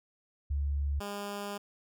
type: tone pair in turn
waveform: sine / 10% pulse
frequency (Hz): 71.1 / 203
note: C#2 / G#3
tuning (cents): +45 / -39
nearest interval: octave + tritone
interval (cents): 1816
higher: second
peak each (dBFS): -28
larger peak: neither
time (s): 0.5-1 / 1-1.58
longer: second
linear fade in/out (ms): 10
effects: none